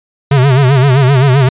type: tone with vibrato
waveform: square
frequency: 133.9 Hz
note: C3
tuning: 40 cents sharp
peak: -6 dBFS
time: 0.31-1.49 s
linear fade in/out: 5 ms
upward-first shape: sine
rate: 7.7 Hz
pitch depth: 120 cents each way
effects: resampled to 8000 Hz